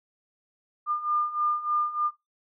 sine beating tone pair, 1203 / 1206.3 Hz, D6 / D6, +41 / +46 cents, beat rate 3.3 Hz, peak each -30 / -26 dBFS, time 0.86-2.11 s, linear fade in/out 50 ms, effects noise-tail reverb RT60 0.2 s tail -17 dB re dry

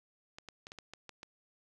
clicks, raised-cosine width 0.2 ms, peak -29 dBFS, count 8, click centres 0.385 / 0.487 / 0.669 / 0.719 / 0.787 / 0.936 / 1.093 / 1.231 s, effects none

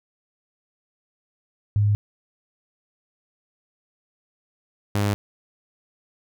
sine / sawtooth tone pair in turn, 103.5 / 102.19 Hz, G#2 / G#2, -5 / -27 cents, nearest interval unison, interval 22 cents, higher first, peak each -16 / -16 dBFS, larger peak neither, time 1.76-1.95 / 4.95-5.14 s, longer neither, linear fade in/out 0 ms, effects none

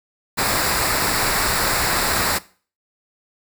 pink noise with comb filter, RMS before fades -20 dBFS, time 0.37-2.39 s, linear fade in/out 20 ms, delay 0.32 ms, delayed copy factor -0.6, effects noise-tail reverb RT60 0.4 s tail -19 dB re dry

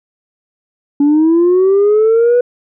sine linear sweep, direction up, 282.2 to 493.9 Hz, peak -5 dBFS, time 1-2.41 s, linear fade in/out 5 ms, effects tanh soft clip ceiling -5 dBFS

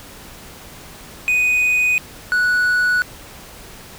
triangle tone pair in turn, 2489 / 1473.3 Hz, D#7 / F#6, 0 / -8 cents, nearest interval major sixth, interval 908 cents, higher first, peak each -12 dBFS, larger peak neither, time 1.28-1.98 / 2.32-3.02 s, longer neither, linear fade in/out 0 ms, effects pink hiss -39 dBFS RMS until 3.98 s

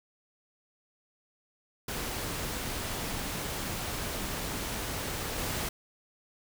pink noise with level steps, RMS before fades -35 / -33 dBFS, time 1.88-5.69 s, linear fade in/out 5 ms, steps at 5.38 s, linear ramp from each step 2 ms, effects none

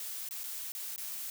blue noise with dropouts, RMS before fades -40 dBFS, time 0-1.3 s, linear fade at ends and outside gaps 1 ms, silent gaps 0.288-0.309 / 0.435-0.439 / 0.72-0.75 / 0.961-0.979 s, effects none

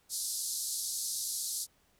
white band-pass noise, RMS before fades -36 dBFS, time 0.09-1.67 s, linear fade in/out 50 ms, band 4100 to 12000 Hz, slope 48 dB/octave, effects pink hiss -69 dBFS RMS until 1.99 s

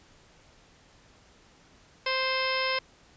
harmonic tone with a mistuned harmonic, 523.3 Hz, C5, in tune, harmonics 1 / 2 / 3 / 4 / 5 / 6 / 7 / 8 / 9 / 10, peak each -32 / -32 / -36 / -32 / -35 / -37 / -41 / -40 / -43 / -35 dBFS, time 2.06-2.79 s, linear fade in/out 5 ms, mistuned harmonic 9, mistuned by +31 cents, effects pink hiss -58 dBFS RMS until 3.16 s + resampled to 16000 Hz

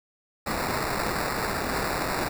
violet noise with sample-and-hold, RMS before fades -28 dBFS, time 0.46-2.29 s, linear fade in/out 10 ms, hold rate 3150 Hz, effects none

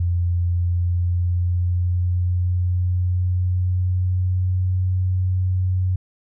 sine tone with pitch glide, 87.31 to 92.23 Hz, F2 to F#2, 0 to -5 cents, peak -17 dBFS, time 0-5.96 s, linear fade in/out 5 ms, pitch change +95 cents, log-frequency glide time 0.46-4.83 s, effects none

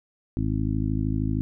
harmonic tone, 53 Hz, G#1, 36 cents sharp, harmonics 1 / 2 / 3 / 4 / 5 / 6, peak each -29 / -27 / -31 / -33 / -29 / -34 dBFS, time 0.37-1.41 s, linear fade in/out 0 ms, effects none

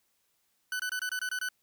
40% pulse tone bursts, 1500 Hz, F#6, 23 cents sharp, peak -30 dBFS, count 8, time 0.72-1.488 s, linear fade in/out 2 ms, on 75 ms, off 24 ms, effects white hiss -74 dBFS RMS until 1.62 s

